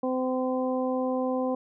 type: harmonic tone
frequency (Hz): 256.8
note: C4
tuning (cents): -32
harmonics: 1 / 2 / 3 / 4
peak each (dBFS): -28 / -28 / -35 / -37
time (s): 0.03-1.55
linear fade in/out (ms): 5
effects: none